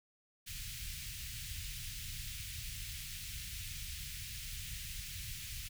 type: band-stop noise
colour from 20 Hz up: pink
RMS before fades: -44 dBFS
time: 0.46-5.69 s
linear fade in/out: 20 ms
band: 130 to 2200 Hz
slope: 24 dB/octave
effects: none